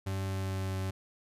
40% pulse tone with pitch glide, 96.3 to 95.08 Hz, G2 to F#2, -30 to +48 cents, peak -31 dBFS, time 0.06-0.91 s, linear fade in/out 10 ms, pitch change -22 cents, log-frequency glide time 0.23-0.76 s, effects resampled to 32000 Hz

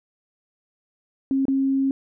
sine tone with dropouts, 269.9 Hz, C#4, 46 cents flat, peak -18 dBFS, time 1.31-1.91 s, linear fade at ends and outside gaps 1 ms, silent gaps 1.454-1.482 s, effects none

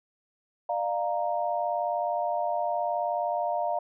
sine chord, Bb major, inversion first, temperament equal with one note detuned, 599.3 / 698.5 / 932.3 Hz, D5 / F5 / Bb5, +35 / 0 / 0 cents, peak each -31 / -28 / -32 dBFS, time 0.69-3.79 s, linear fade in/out 5 ms, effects none

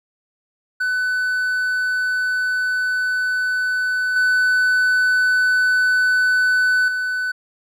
triangle tone with level steps, 1500 Hz, F#6, 23 cents sharp, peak -16 / -12 / -18 dBFS, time 0.8-7.32 s, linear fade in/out 10 ms, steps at 4.16 / 6.88 s, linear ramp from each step 2 ms, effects none

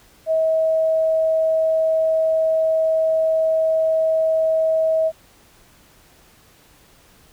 sine tone, 641 Hz, E5, 49 cents flat, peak -15 dBFS, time 0.26-5.12 s, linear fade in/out 50 ms, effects pink hiss -52 dBFS RMS until 7.32 s

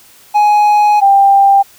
triangle / sine tone pair in turn, 835 / 791.6 Hz, G#5 / G5, +9 / +17 cents, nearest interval minor second, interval 92 cents, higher first, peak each -4 dBFS, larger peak neither, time 0.34-1.01 / 1.01-1.63 s, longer first, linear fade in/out 20 ms, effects white hiss -43 dBFS RMS until 1.78 s

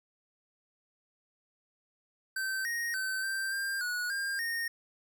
square tone with pitch steps, 1548 / 1869 / 1537 / 1568 / 1592 / 1462 / 1603 / 1847 Hz, G6 / A#6 / G6 / G6 / G6 / F#6 / G6 / A#6, -22 / +4 / -35 / 0 / +26 / -21 / +38 / -16 cents, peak -32 dBFS, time 2.36-4.68 s, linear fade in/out 5 ms, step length 290 ms, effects none

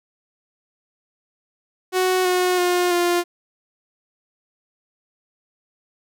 sawtooth tone with pitch steps, 370 / 363.2 / 356.6 / 350 Hz, F#4 / F#4 / F4 / F4, 0 / -32 / +36 / +4 cents, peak -13 dBFS, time 1.92-3.24 s, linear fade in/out 50 ms, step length 330 ms, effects none

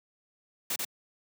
white noise with echo, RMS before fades -31 dBFS, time 0.7-0.76 s, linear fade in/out 5 ms, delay 90 ms, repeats 1, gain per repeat -2 dB, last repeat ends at 0.85 s, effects high-pass 150 Hz 12 dB/octave

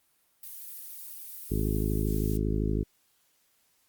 violet noise, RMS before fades -42 dBFS, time 0.43-2.37 s, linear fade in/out 2 ms
harmonic tone, 52.7 Hz, G#1, 26 cents sharp, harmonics 1 / 2 / 3 / 4 / 5 / 6 / 7 / 8, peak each -29 / -32 / -34 / -35 / -36 / -37 / -37 / -38 dBFS, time 1.5-2.84 s, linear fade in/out 20 ms
effects white hiss -69 dBFS RMS until 3.88 s + Opus 32 kbps

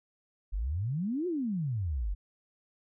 sine exponential two-way sweep, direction up then down, 43.07 to 372.4 to 43.07 Hz, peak -29 dBFS, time 0.52-2.15 s, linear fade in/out 20 ms, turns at 1.27 s, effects none

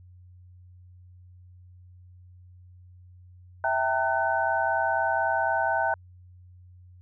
sine tone cluster, 657 / 787 / 911 / 1506 Hz, E5 / G5 / A#5 / F#6, -6 / +7 / -40 / +30 cents, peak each -28 dBFS, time 3.64-5.94 s, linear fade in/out 2 ms, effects added 90 Hz sine -48 dBFS peak until 7.01 s

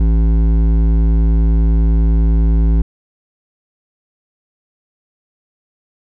sine tone with hard clipping, 55 Hz, A1, in tune, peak -11 dBFS, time 0-2.82 s, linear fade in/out 5 ms, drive 11 dB, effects none

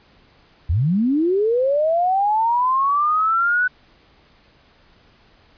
sine linear sweep, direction up, 69.3 to 1501 Hz, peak -15 dBFS, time 0.69-3.68 s, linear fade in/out 10 ms, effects pink hiss -54 dBFS RMS until 5.57 s + resampled to 11025 Hz

